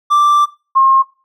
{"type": "tone pair in turn", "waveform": ["triangle", "sine"], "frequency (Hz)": [1174.7, 1070.6], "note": ["D6", "C6"], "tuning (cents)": [0, 39], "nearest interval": "major second", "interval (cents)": 161, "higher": "first", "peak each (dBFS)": -6, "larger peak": "neither", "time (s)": [[0.1, 0.46], [0.75, 1.03]], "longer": "first", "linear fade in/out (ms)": 20, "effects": ["noise-tail reverb RT60 0.3 s tail -18 dB re dry"]}